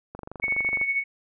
click train, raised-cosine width 1 ms, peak -23 dBFS, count 17, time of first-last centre 0.15-0.814 s, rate 24.1 Hz
sine tone with tremolo, 2217 Hz, C#7, in tune, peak -20 dBFS, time 0.42-1.04 s, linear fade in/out 20 ms, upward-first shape sine, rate 13 Hz, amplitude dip 60%
effects none

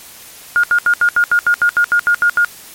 sine tone bursts, 1424 Hz, F6, 33 cents sharp, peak -8 dBFS, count 13, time 0.56-2.447 s, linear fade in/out 0 ms, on 75 ms, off 76 ms, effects white hiss -37 dBFS RMS until 2.74 s + MP3 64 kbps

